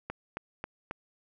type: click train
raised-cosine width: 0.5 ms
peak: -20 dBFS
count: 4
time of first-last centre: 0.1-0.911 s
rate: 3.7 Hz
effects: none